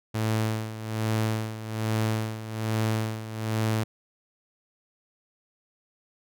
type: tone with tremolo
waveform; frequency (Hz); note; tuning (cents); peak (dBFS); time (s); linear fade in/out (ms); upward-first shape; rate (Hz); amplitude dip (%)
sawtooth; 110.1; A2; +2; -19; 0.14-3.84; 10; sine; 1.2; 75
effects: none